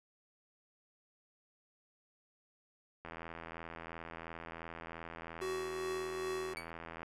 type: click train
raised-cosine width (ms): 0.5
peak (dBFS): -30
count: 331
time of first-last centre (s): 3.05-7.031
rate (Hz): 82.9
type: tone with tremolo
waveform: square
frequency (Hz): 375.8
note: F#4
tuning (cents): +27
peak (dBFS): -36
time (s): 5.41-6.54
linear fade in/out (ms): 10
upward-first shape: triangle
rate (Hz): 2.5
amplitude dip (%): 40
type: tone with exponential decay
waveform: 35% pulse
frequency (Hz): 2269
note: C#7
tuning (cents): +40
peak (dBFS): -35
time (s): 6.57-6.7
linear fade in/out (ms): 0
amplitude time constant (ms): 28
effects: low-pass 11000 Hz 12 dB/octave

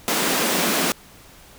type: high-pass noise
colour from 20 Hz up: pink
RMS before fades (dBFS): -21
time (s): 0.08-0.92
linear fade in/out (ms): 0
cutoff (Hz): 170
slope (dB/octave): 48
effects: pink hiss -47 dBFS RMS until 1.58 s

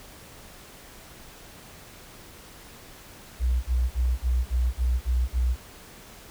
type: tone bursts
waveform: sine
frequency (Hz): 61.74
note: B1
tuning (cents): 0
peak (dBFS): -20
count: 8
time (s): 3.39-5.562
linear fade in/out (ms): 50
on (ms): 240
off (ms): 36
effects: pink hiss -47 dBFS RMS until 6.3 s

